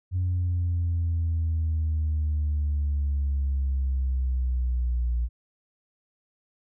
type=exponential sweep; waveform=sine; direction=down; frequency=91.3 to 58.7 Hz; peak=-21 dBFS; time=0.11-5.29 s; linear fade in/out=50 ms; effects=tanh soft clip ceiling -20 dBFS